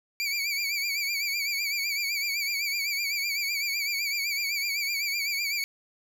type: tone with vibrato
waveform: 25% pulse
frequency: 2303 Hz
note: D7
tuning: 34 cents flat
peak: -23 dBFS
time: 0.2-5.64 s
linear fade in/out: 0 ms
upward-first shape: sine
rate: 7.9 Hz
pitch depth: 77 cents each way
effects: none